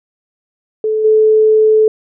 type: tone with level steps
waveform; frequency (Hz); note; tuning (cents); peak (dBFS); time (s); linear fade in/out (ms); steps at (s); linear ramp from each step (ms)
sine; 434.1; A4; -23; -12 / -6; 0.84-1.88; 2; 1.04; 10
effects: none